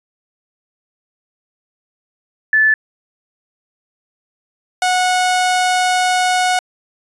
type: tone pair in turn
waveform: sine / sawtooth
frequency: 1743 / 732.8 Hz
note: A6 / F#5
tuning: -17 / -17 cents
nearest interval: octave + minor third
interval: 1500 cents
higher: first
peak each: -9 dBFS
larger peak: neither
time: 2.53-2.74 / 4.82-6.59 s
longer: second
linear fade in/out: 2 ms
effects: resampled to 24000 Hz